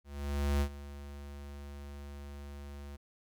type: tone with ADSR envelope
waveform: square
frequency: 71.2 Hz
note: C#2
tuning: 47 cents sharp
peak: -27 dBFS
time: 0.04-2.97 s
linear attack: 570 ms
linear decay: 76 ms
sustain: -17 dB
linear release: 16 ms
effects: none